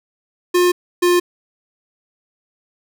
square tone pair in turn, 356.2 / 353.5 Hz, F4 / F4, +34 / +21 cents, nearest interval unison, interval 13 cents, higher first, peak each -12 dBFS, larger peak neither, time 0.54-0.72 / 1.02-1.2 s, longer neither, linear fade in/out 10 ms, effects none

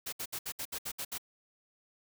white noise bursts, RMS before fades -38 dBFS, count 9, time 0.06-1.182 s, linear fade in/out 10 ms, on 66 ms, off 66 ms, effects none

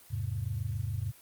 sine chord, E augmented, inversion none, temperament equal, 82.41 / 103.83 / 130.81 Hz, E2 / G#2 / B#2, 0 / 0 / 0 cents, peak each -38 / -33 / -37 dBFS, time 0.1-1.12 s, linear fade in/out 20 ms, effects white hiss -56 dBFS RMS until 1.21 s + Opus 32 kbps

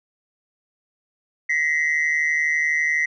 sine tone pair together, 1900 / 2052 Hz, A#6 / C7, +33 / -34 cents, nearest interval minor second, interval 133 cents, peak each -19 dBFS, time 1.49-3.06 s, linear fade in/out 10 ms, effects tanh soft clip ceiling -15 dBFS

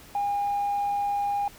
triangle tone with tanh clipping, 811 Hz, G#5, 41 cents flat, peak -24 dBFS, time 0.15-1.48 s, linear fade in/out 2 ms, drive 5 dB, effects pink hiss -49 dBFS RMS until 1.58 s

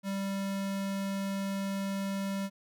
square tone, 196 Hz, G3, in tune, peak -32 dBFS, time 0.03-2.5 s, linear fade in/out 50 ms, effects none

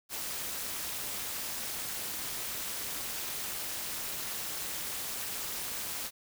white noise with amplitude modulation, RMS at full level -34 dBFS, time 0.09-6.11 s, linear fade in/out 50 ms, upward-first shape sine, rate 277 Hz, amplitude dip 70%, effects none

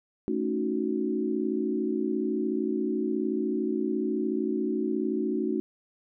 sine chord, D# half-diminished seventh, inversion second, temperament equal, 220 / 277.2 / 311.1 / 370 Hz, A3 / C#4 / D#4 / F#4, 0 / 0 / 0 / 0 cents, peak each -31 / -32 / -31 / -30 dBFS, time 0.28-5.6 s, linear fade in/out 0 ms, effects none

